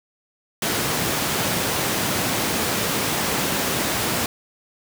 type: high-pass noise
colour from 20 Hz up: pink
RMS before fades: -23 dBFS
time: 0.62-4.26 s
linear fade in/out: 2 ms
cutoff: 130 Hz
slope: 12 dB/octave
effects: none